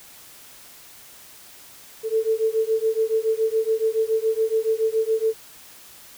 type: beating tone pair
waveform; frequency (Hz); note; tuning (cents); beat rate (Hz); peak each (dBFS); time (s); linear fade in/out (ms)
sine; 440 / 447.1; A4 / A4; 0 / +28; 7.1; -22; 2.03-5.35; 50
effects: white hiss -46 dBFS RMS until 6.17 s